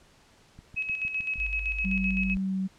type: click train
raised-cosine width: 5 ms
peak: -34 dBFS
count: 6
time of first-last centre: 0.59-1.358 s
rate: 6.51 Hz
type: tone with tremolo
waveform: sine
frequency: 2562 Hz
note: E7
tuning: 50 cents flat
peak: -26 dBFS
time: 0.76-2.35 s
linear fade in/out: 20 ms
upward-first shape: square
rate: 7.8 Hz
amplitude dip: 55%
type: tone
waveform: sine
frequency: 49.38 Hz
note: G1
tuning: 13 cents sharp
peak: -32 dBFS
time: 1.38-2.37 s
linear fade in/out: 0 ms
type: tone with vibrato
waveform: sine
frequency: 190.8 Hz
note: G3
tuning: 47 cents flat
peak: -26 dBFS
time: 1.84-2.68 s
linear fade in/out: 20 ms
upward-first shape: triangle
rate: 2.3 Hz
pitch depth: 9 cents each way
effects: pink hiss -59 dBFS RMS until 2.78 s + low-pass 8000 Hz 12 dB/octave